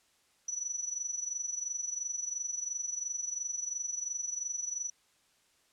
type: tone with amplitude modulation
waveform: sine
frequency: 5920 Hz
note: F#8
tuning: in tune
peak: -30 dBFS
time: 0.48-4.9 s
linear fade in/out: 5 ms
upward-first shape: sine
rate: 22.9 Hz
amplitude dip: 75%
effects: white hiss -69 dBFS RMS until 5.72 s + low-pass 9000 Hz 12 dB/octave